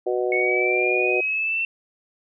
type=harmonic tone; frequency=123.3 Hz; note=B2; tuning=2 cents flat; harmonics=3 / 4 / 5 / 6; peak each=-23 / -26 / -28 / -31 dBFS; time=0.06-1.21 s; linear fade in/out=10 ms
type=linear sweep; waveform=sine; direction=up; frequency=2202 to 2700 Hz; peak=-21 dBFS; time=0.32-1.65 s; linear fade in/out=2 ms
effects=none